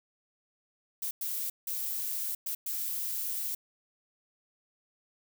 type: noise bursts at uneven times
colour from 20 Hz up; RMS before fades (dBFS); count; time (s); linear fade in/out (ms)
violet; -34; 5; 1.02-1.11 / 1.21-1.5 / 1.67-2.35 / 2.46-2.55 / 2.66-3.55; 5
effects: none